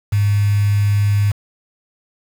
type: tone with quantisation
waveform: sine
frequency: 102.2 Hz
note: G#2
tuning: 27 cents flat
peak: -12 dBFS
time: 0.12-1.32 s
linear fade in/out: 10 ms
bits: 5
effects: none